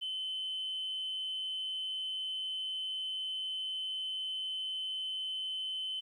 sine tone with amplitude modulation, 3052 Hz, G7, 47 cents flat, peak -32 dBFS, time 0.01-6.01 s, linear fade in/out 20 ms, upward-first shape sine, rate 183 Hz, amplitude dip 30%, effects tanh soft clip ceiling -31 dBFS + 12-bit

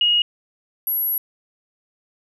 sine tone pair in turn, 2879 / 11559 Hz, F#7 / F#9, -48 / -42 cents, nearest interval 2 octaves, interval 2406 cents, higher second, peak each -14 / -19 dBFS, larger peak first, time 0.01-0.22 / 0.87-1.18 s, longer second, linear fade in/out 2 ms, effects none

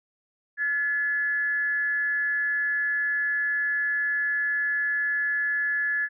sine tone with amplitude modulation, 1710 Hz, A6, 50 cents flat, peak -21 dBFS, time 0.57-6.09 s, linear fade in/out 50 ms, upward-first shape sine, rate 298 Hz, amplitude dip 40%, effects none

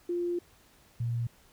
sine tone pair in turn, 349.1 / 117.92 Hz, F4 / A#2, -1 / +20 cents, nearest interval octave + perfect fifth, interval 1879 cents, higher first, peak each -28 dBFS, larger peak neither, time 0.09-0.39 / 1-1.27 s, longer first, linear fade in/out 5 ms, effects pink hiss -61 dBFS RMS until 1.52 s

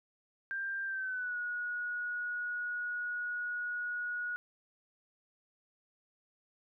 sine tone with pitch glide, 1586 to 1454.4 Hz, G6 to F#6, +20 to -30 cents, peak -34 dBFS, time 0.51-4.36 s, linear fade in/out 0 ms, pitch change -150 cents, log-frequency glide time 0.85-1.37 s, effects none

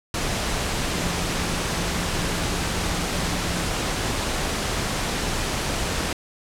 sine tone in noise, 174.1 Hz, F3, 5 cents flat, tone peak -32 dBFS, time 0.93-3.66 s, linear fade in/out 2 ms, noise pink, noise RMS -25 dBFS, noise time 0.14-6.13 s, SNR -10 dB, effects low-pass 9000 Hz 12 dB/octave

